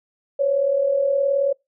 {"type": "tone pair together", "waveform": "sine", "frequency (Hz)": [520.1, 559], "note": ["C5", "C#5"], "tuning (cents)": [-10, 14], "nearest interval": "minor second", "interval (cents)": 124, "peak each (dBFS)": [-25, -17], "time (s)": [0.39, 1.53], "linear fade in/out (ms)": 10, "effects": ["noise-tail reverb RT60 0.2 s tail -25 dB re dry"]}